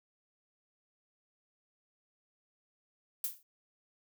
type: noise with exponential decay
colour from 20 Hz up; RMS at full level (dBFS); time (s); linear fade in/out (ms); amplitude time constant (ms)
violet; -31; 3.24-3.43; 1; 40
effects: none